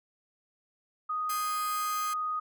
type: tone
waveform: sine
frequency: 1244.5 Hz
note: D#6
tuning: in tune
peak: -29 dBFS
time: 1.09-2.4 s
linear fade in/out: 10 ms
type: chord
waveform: 5% pulse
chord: Ab major seventh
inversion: third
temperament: just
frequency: 1557.4 / 1661.2 / 2077 / 2492 Hz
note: G6 / Ab6 / C7 / Eb7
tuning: -12 / 0 / -13 / +2 cents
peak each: -32 / -34 / -31 / -32 dBFS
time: 1.29-2.14 s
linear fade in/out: 10 ms
effects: none